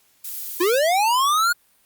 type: noise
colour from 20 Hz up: violet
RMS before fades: -31 dBFS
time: 0.24-0.79 s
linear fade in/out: 5 ms
type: linear sweep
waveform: square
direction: up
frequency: 329.6 to 1451 Hz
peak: -17 dBFS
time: 0.6-1.53 s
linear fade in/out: 10 ms
effects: white hiss -60 dBFS RMS until 1.85 s + Opus 48 kbps